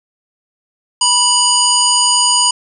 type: harmonic tone with a mistuned harmonic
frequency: 974 Hz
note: B5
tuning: 24 cents flat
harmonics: 1 / 3 / 5 / 7 / 9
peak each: -16 / -16 / -16 / -16 / -16 dBFS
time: 1.01-2.51 s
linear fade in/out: 5 ms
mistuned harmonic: 3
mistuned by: +18 cents
effects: none